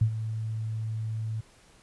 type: tone with ADSR envelope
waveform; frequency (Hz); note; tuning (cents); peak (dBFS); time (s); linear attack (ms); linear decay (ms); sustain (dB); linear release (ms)
sine; 110.4; A2; +6; -17; 0.01-1.41; 6; 82; -12; 9
effects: pink hiss -58 dBFS RMS until 1.82 s + resampled to 24000 Hz